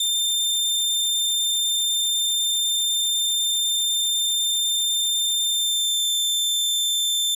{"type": "tone with pitch glide", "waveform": "sawtooth", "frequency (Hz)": [3592, 3559], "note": ["A7", "A7"], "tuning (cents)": [35, 19], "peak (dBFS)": -17, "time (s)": [0, 7.35], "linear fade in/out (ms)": 5, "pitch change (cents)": -16, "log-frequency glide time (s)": [5.48, 6.07], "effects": ["resampled to 32000 Hz"]}